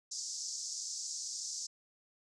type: band-pass noise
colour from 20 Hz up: pink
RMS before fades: -41 dBFS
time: 0.11-1.67 s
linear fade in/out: 10 ms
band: 5000 to 7400 Hz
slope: 48 dB/octave
effects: none